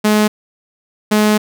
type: tone pair in turn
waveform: sawtooth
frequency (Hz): 212.1 / 212.1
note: G#3 / G#3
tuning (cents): +37 / +37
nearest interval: unison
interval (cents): 0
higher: neither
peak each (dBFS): -6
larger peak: neither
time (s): 0.04-0.28 / 1.11-1.38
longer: second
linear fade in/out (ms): 10
effects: none